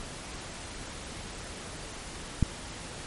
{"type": "click", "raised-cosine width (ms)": 5, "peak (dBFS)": -10, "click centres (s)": 2.427, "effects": ["pink hiss -41 dBFS RMS until 3.06 s", "MP3 48 kbps"]}